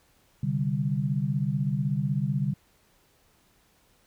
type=chord; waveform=sine; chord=C suspended second; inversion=none; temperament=equal; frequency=130.81 / 146.83 / 196 Hz; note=C3 / D3 / G3; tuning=0 / 0 / 0 cents; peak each=-29 / -27 / -30 dBFS; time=0.43-2.54 s; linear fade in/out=5 ms; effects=pink hiss -64 dBFS RMS until 4.06 s